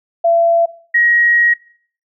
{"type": "tone pair in turn", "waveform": "sine", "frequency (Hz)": [675, 1893.3], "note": ["E5", "A#6"], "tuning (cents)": [41, 26], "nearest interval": "octave + tritone", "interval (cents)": 1785, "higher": "second", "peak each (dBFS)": -9, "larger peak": "neither", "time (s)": [[0.24, 0.66], [0.94, 1.54]], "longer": "second", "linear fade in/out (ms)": 10, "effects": ["noise-tail reverb RT60 0.5 s tail -19 dB re dry"]}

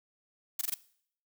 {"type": "noise bursts", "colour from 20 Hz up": "blue", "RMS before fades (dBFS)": -31, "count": 4, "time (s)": [0.59, 0.742], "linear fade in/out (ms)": 5, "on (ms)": 23, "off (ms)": 20, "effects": ["noise-tail reverb RT60 0.6 s tail -20 dB re dry"]}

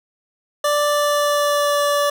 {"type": "tone with pitch glide", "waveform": "25% pulse", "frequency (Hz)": [587.3, 578.5], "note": ["D5", "D5"], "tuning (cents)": [0, -26], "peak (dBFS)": -12, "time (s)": [0.64, 2.1], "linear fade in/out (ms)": 5, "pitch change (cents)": -26, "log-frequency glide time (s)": [0.88, 1.83], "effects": []}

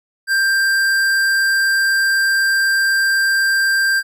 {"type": "tone with tanh clipping", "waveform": "sine", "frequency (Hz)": 1582, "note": "G6", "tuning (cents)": 15, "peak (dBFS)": -15, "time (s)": [0.27, 4.03], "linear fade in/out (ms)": 50, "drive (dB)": 17, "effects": []}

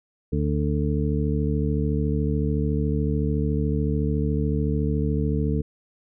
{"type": "harmonic tone", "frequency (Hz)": 73.8, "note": "D2", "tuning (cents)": 9, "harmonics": [1, 2, 3, 4, 6], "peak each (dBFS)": [-25, -25, -28, -30, -30], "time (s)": [0.32, 5.62], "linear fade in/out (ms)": 10, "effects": []}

